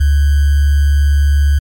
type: tone with sample-and-hold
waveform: sine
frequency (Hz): 71.4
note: D2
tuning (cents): -48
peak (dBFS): -7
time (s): 0-1.59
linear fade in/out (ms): 10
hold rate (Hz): 1575
effects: MP3 64 kbps